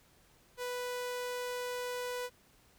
sawtooth tone, 493.9 Hz, B4, in tune, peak -32 dBFS, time 0.57-2.3 s, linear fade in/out 50 ms, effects pink hiss -65 dBFS RMS until 2.78 s

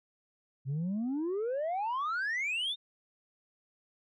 sine exponential sweep, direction up, 128.3 to 3710 Hz, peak -28 dBFS, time 0.65-2.76 s, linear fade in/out 50 ms, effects tanh soft clip ceiling -29 dBFS

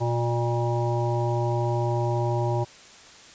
harmonic tone with a mistuned harmonic, 119.4 Hz, A#2, 42 cents sharp, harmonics 1 / 3 / 5 / 7 / 8, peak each -24 / -29 / -31 / -32 / -33 dBFS, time 0-2.65 s, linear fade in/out 20 ms, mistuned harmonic 7, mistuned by -50 cents, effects white hiss -48 dBFS RMS until 3.34 s + resampled to 16000 Hz

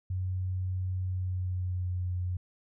sine tone with pitch glide, 92.5 to 90.28 Hz, F#2 to F#2, 0 to -42 cents, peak -29 dBFS, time 0.1-2.37 s, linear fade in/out 5 ms, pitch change -42 cents, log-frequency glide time 1.04-1.99 s, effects none

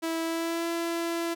sawtooth tone with pitch glide, 327.7 to 336.5 Hz, E4 to E4, -10 to +36 cents, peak -24 dBFS, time 0.02-1.35 s, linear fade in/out 20 ms, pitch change +46 cents, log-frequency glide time 0.22-0.68 s, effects none

